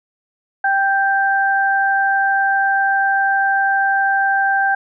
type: tone pair together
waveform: sine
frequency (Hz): 784 / 1571.9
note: G5 / G6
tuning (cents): 0 / +4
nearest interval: octave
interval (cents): 1204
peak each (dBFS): -16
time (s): 0.64-4.75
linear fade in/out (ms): 5
effects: none